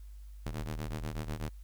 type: ring-modulated tone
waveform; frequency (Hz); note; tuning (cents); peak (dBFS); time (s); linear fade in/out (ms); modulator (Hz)
sawtooth; 77.1; D#2; -15; -29; 0.46-1.49; 0; 34.5
effects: added 50 Hz sine -45 dBFS peak until 1.63 s + white hiss -69 dBFS RMS until 1.63 s